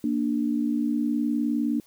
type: tone pair together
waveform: sine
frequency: 234.1 / 293.7 Hz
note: A#3 / D4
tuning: +8 / 0 cents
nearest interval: major third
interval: 392 cents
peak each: -25 / -25 dBFS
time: 0.04-1.8 s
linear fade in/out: 2 ms
effects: white hiss -59 dBFS RMS until 1.86 s